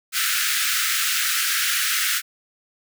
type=high-pass noise; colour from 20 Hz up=pink; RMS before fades=-22 dBFS; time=0.12-2.22 s; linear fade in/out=50 ms; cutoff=1300 Hz; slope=96 dB/octave; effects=none